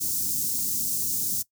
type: band-stop noise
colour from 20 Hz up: white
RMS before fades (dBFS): -27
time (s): 0-1.43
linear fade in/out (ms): 20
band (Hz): 290 to 5700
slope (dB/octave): 24
effects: noise-tail reverb RT60 0.1 s tail -19 dB re dry + high-pass 80 Hz 12 dB/octave